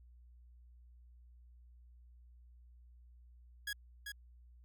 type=tone with echo; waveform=sawtooth; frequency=1661.2 Hz; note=G#6; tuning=in tune; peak=-34 dBFS; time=3.67-3.73 s; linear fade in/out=5 ms; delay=390 ms; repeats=1; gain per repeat=-5 dB; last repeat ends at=4.12 s; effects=added 60 Hz sine -57 dBFS peak until 4.64 s